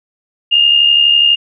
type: tone with amplitude modulation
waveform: sine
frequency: 2826 Hz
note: F7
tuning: 20 cents sharp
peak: -4 dBFS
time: 0.51-1.36 s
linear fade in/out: 20 ms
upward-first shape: sine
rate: 72.1 Hz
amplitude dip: 55%
effects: none